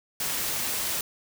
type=noise; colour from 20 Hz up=white; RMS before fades=-29 dBFS; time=0.2-1.01 s; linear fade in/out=2 ms; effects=none